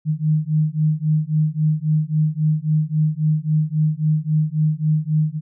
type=beating tone pair; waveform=sine; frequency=152.6 / 156.3 Hz; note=D#3 / D#3; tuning=-33 / +8 cents; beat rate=3.7 Hz; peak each=-19 dBFS; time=0.05-5.41 s; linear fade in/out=50 ms; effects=none